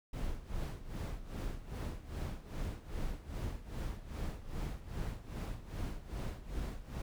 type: noise with tremolo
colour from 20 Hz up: brown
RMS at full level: -37 dBFS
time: 0.13-7.02 s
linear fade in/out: 5 ms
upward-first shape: sine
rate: 2.5 Hz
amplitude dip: 80%
effects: none